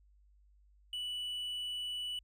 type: tone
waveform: triangle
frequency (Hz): 2960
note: F#7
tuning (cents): 0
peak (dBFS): -35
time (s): 0.93-2.19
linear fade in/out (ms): 2
effects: added 50 Hz sine -62 dBFS peak until 2.23 s